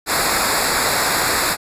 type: noise with comb filter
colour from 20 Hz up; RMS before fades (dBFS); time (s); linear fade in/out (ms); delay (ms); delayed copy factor
pink; -18; 0.06-1.57; 50; 0.33; -0.85
effects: resampled to 32000 Hz